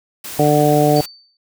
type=noise; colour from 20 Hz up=white; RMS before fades=-30 dBFS; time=0.24-1.06 s; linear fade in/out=5 ms
type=harmonic tone; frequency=148.5 Hz; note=D3; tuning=20 cents sharp; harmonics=1 / 2 / 3 / 4 / 5; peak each=-17 / -17 / -17 / -17 / -17 dBFS; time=0.39-1.01 s; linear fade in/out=2 ms
type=tone with exponential decay; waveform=sine; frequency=4563 Hz; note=C#8; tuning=49 cents sharp; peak=-23 dBFS; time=0.96-1.37 s; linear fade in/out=2 ms; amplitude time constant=88 ms
effects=none